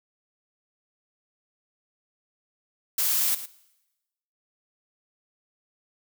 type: noise with echo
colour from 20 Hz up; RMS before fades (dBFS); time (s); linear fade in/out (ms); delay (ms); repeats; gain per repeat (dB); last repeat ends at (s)
blue; -24; 2.98-3.35; 5; 110; 1; -13; 3.46
effects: noise-tail reverb RT60 1.0 s tail -21 dB re dry